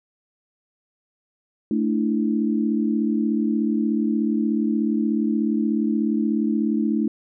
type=chord; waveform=sine; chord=A suspended fourth; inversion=none; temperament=just; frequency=220 / 293.3 / 330 Hz; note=A3 / D4 / E4; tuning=0 / -2 / +2 cents; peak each=-21 / -24 / -26 dBFS; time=1.71-7.08 s; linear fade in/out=2 ms; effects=none